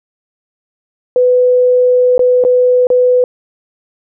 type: tone with dropouts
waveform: sine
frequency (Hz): 498.8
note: B4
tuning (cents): +17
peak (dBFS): -6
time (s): 1.16-3.24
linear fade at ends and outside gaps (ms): 1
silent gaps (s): 2.18-2.193 / 2.439-2.449 / 2.87-2.902
effects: none